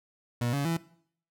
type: tone with pitch steps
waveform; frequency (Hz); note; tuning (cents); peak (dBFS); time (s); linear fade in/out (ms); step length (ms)
30% pulse; 120.3 / 141.42 / 166.24; B2 / C#3 / E3; -45 / +35 / +15; -24; 0.41-0.77; 5; 120
effects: noise-tail reverb RT60 0.6 s tail -19 dB re dry